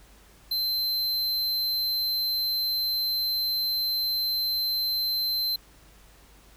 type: tone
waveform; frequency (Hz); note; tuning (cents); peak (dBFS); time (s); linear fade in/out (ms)
square; 4100; C8; -36; -25; 0.51-5.56; 5
effects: added 50 Hz sine -55 dBFS peak until 6.56 s + pink hiss -56 dBFS RMS until 6.56 s